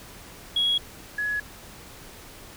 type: tone pair in turn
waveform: sine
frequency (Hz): 3322 / 1687.1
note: G#7 / G#6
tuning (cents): 0 / +27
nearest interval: octave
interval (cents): 1173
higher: first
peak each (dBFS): -19 / -24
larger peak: first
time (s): 0.56-0.78 / 1.18-1.4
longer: neither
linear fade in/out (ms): 5
effects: tanh soft clip ceiling -16 dBFS + pink hiss -45 dBFS RMS until 2.56 s